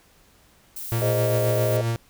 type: noise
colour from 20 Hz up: violet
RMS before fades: -34 dBFS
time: 0.76-1.77 s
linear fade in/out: 5 ms
type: tone with tremolo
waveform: 45% pulse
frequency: 115.5 Hz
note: A#2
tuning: 16 cents flat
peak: -21 dBFS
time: 0.92-1.96 s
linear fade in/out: 0 ms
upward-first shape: sine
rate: 7.5 Hz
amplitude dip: 30%
type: chord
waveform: sine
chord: Ab major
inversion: none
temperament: equal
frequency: 415.3 / 523.3 / 622.3 Hz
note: Ab4 / C5 / Eb5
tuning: 0 / 0 / 0 cents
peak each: -29 / -27 / -24 dBFS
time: 1.02-1.81 s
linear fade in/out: 0 ms
effects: pink hiss -57 dBFS RMS until 2.09 s